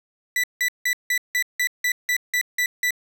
40% pulse tone bursts, 1975.5 Hz, B6, in tune, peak -18 dBFS, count 11, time 0.36-2.907 s, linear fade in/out 2 ms, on 77 ms, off 170 ms, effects none

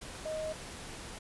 sine tone in noise, 626 Hz, D#5, 10 cents sharp, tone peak -34 dBFS, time 0.25-0.53 s, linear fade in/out 10 ms, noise pink, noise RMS -45 dBFS, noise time 0.01-1.19 s, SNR +8 dB, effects resampled to 24000 Hz

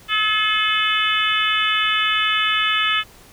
harmonic tone with a mistuned harmonic, 429.3 Hz, A4, 43 cents flat, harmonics 3 / 4 / 5 / 6 / 7 / 8, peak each -22 / -24 / -26 / -24 / -22 / -25 dBFS, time 0.08-3.04 s, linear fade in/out 50 ms, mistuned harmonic 8, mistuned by +31 cents, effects pink hiss -47 dBFS RMS until 3.32 s

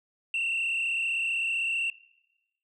sine tone with frequency modulation, 2718 Hz, F7, 48 cents flat, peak -24 dBFS, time 0.34-1.9 s, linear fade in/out 2 ms, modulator 35.6 Hz, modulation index 1.8, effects noise-tail reverb RT60 1.0 s tail -23 dB re dry + tanh soft clip ceiling -24 dBFS

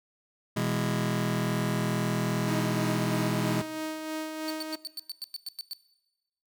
sawtooth chord, E major, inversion second, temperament just, 123.61 / 164.81 / 206 Hz, B2 / E3 / G#3, +2 / 0 / -14 cents, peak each -27 dBFS, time 0.56-3.62 s, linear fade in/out 10 ms
sawtooth tone with tremolo, 313.4 Hz, D#4, 13 cents sharp, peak -27 dBFS, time 2.47-4.76 s, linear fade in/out 10 ms, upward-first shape sine, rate 3.1 Hz, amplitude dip 40%
40% pulse tone bursts, 4504 Hz, C#8, 27 cents sharp, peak -32 dBFS, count 11, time 4.48-5.733 s, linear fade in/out 0 ms, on 23 ms, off 100 ms
effects noise-tail reverb RT60 1.0 s tail -18 dB re dry

